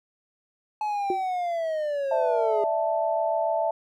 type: linear sweep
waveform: triangle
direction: down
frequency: 858 to 406.9 Hz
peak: -23 dBFS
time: 0.81-2.64 s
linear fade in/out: 2 ms
type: tone with exponential decay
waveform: sine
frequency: 366.3 Hz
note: F#4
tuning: 17 cents flat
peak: -20 dBFS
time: 1.1-1.24 s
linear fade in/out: 2 ms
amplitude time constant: 30 ms
type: chord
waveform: sine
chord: D suspended second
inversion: none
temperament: equal with one note detuned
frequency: 592.4 / 659.3 / 880 Hz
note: D5 / E5 / A5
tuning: +15 / 0 / 0 cents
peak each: -30 / -24 / -28 dBFS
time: 2.11-3.71 s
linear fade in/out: 5 ms
effects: none